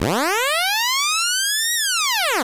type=linear two-way sweep; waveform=10% pulse; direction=up then down; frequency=51.91 to 1918 to 220 Hz; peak=-9 dBFS; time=0-2.43 s; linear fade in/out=10 ms; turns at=1.74 s; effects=resampled to 32000 Hz + 7-bit